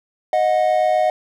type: tone pair together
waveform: triangle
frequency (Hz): 622.3 / 730.2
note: D#5 / F#5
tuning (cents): 0 / -23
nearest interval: minor third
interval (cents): 277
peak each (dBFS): -15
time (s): 0.33-1.1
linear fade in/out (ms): 2
effects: none